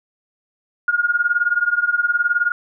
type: tone with tremolo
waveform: sine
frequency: 1427 Hz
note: F6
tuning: 37 cents sharp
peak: -11 dBFS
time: 0.88-2.52 s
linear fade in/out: 2 ms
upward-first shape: triangle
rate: 19 Hz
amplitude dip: 95%
effects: none